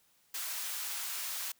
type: high-pass noise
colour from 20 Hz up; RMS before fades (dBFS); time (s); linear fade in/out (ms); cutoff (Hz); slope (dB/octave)
white; -38; 0.34-1.52; 5; 980; 12
effects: white hiss -69 dBFS RMS until 1.59 s

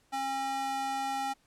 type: tone with high-pass filter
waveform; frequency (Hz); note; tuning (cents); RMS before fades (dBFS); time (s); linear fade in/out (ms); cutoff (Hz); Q
square; 270.2; C#4; -44; -33; 0.12-1.34; 20; 630; 7.3
effects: pink hiss -68 dBFS RMS until 1.46 s + low-pass 11000 Hz 12 dB/octave

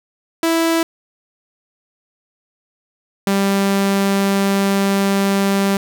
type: tone pair in turn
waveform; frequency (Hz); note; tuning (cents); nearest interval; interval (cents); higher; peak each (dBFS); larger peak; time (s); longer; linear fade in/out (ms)
sawtooth; 329.6 / 197.11; E4 / G3; 0 / +10; major sixth; 890; first; -10; neither; 0.43-0.83 / 3.27-5.77; second; 2
effects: none

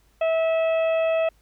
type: harmonic tone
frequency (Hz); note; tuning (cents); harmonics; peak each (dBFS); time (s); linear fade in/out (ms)
650; E5; -24; 1 / 2 / 3 / 4 / 5; -19 / -35 / -39 / -33 / -44; 0.21-1.29; 5
effects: added 52 Hz sine -59 dBFS peak until 1.41 s + pink hiss -64 dBFS RMS until 1.41 s

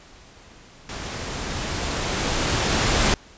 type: noise with level ramp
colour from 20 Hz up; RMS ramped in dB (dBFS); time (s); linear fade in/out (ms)
pink; -33 to -18; 0.89-3.14; 2
effects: pink hiss -48 dBFS RMS until 3.37 s + resampled to 16000 Hz

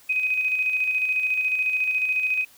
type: tone with tremolo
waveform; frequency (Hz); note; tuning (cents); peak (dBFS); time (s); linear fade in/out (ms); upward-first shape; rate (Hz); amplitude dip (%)
sine; 2515; D#7; +18; -19; 0.09-2.45; 10; square; 14; 40
effects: white hiss -53 dBFS RMS until 2.57 s

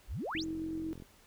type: exponential sweep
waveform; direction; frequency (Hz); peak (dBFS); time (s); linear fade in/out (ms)
sine; up; 34.39 to 7770; -35; 0.07-0.45; 50
type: tone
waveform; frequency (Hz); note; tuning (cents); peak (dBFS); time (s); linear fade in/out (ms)
sine; 320.2; D#4; +50; -35; 0.35-0.93; 0
type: click train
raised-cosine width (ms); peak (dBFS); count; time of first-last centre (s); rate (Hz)
3; -35; 31; 0.35-1.023; 44.6
effects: pink hiss -62 dBFS RMS until 1.26 s

